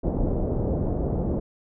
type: low-pass noise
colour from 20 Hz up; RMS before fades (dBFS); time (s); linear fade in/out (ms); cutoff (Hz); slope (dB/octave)
pink; -25; 0.03-1.4; 10; 620; 24
effects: none